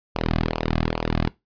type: tone with flanger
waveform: sawtooth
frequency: 40.46 Hz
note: E1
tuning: 32 cents flat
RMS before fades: -24 dBFS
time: 0.15-1.29 s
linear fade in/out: 10 ms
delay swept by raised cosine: 0.51 to 2.21 ms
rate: 2.4 Hz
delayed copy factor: -0.85
effects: noise-tail reverb RT60 0.2 s tail -20 dB re dry + resampled to 11025 Hz